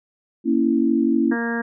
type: chord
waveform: sine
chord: A# diminished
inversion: none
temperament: equal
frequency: 233.1 / 277.2 / 329.6 Hz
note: A#3 / C#4 / E4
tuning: 0 / 0 / 0 cents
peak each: -20 dBFS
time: 0.44-1.36 s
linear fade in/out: 50 ms
type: harmonic tone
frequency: 233.1 Hz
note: A#3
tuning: in tune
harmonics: 1 / 2 / 3 / 4 / 5 / 6 / 7 / 8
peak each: -24 / -29 / -35 / -34 / -38 / -38 / -27 / -36 dBFS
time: 1.31-1.62 s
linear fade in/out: 10 ms
effects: none